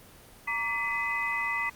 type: tone cluster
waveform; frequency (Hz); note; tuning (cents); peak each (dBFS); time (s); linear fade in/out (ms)
sine; 930 / 1155 / 2009 / 2534; A#5 / D6 / B6 / D#7; -4 / -29 / +29 / +31; -36 / -35 / -29 / -37; 0.47-1.7; 10
effects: pink hiss -52 dBFS RMS until 1.75 s + Opus 24 kbps